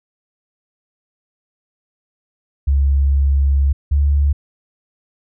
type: tone pair in turn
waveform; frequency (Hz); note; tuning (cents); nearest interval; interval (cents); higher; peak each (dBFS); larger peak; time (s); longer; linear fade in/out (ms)
sine; 69.3 / 71.54; C#2 / D2; 0 / -45; minor second; 55; second; -11; neither; 2.67-3.73 / 3.91-4.33; first; 10
effects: none